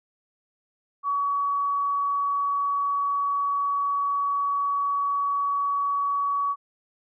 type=tone; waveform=sine; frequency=1131 Hz; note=C#6; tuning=34 cents sharp; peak=-22 dBFS; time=1.03-6.56 s; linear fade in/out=50 ms; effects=none